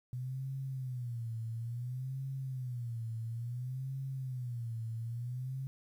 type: tone with vibrato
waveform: sine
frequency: 123.47 Hz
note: B2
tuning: in tune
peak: -36 dBFS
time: 0.13-5.67 s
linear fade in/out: 0 ms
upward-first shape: sine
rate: 0.58 Hz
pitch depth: 150 cents each way
effects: 11-bit